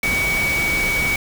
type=tone in noise; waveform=sine; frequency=2258 Hz; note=C#7; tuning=31 cents sharp; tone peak=-18 dBFS; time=0.03-1.16 s; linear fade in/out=2 ms; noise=pink; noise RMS=-25 dBFS; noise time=0.03-1.16 s; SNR=+4 dB; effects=none